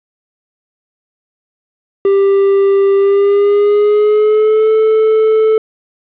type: tone with pitch glide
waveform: triangle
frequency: 394.5 to 437.7 Hz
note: G4 to A4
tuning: +11 to -9 cents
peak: -5 dBFS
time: 2.05-5.58 s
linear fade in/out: 2 ms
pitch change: +180 cents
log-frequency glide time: 2.96-4.7 s
effects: resampled to 8000 Hz + 7-bit